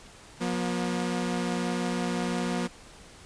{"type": "tone pair together", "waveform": "sawtooth", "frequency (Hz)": [178.7, 240.2], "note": ["F3", "B3"], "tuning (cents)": [40, -48], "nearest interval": "perfect fourth", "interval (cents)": 512, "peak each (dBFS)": -26, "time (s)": [0.4, 2.68], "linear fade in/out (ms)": 20, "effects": ["pink hiss -50 dBFS RMS until 3.25 s", "resampled to 22050 Hz"]}